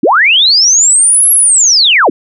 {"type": "linear two-way sweep", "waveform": "sine", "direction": "up then down", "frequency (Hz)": [209.8, 11370, 209.8], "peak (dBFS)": -4, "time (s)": [0.03, 2.1], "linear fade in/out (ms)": 5, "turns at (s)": 1.32, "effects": []}